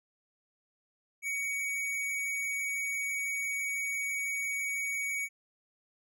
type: tone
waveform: square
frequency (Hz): 2247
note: C#7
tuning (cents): +23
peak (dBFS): -32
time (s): 1.22-5.29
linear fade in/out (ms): 50
effects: none